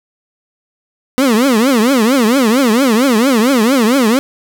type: tone with vibrato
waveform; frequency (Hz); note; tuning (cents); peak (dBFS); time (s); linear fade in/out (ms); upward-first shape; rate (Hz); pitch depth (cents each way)
30% pulse; 244.3; B3; -19; -6; 1.18-4.19; 0; triangle; 4.4; 290
effects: none